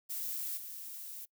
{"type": "noise with level steps", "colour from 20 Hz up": "violet", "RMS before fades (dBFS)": [-38, -45], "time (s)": [0.09, 1.26], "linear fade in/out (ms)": 20, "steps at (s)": 0.57, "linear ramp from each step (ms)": 5, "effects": ["noise-tail reverb RT60 0.1 s tail -23 dB re dry"]}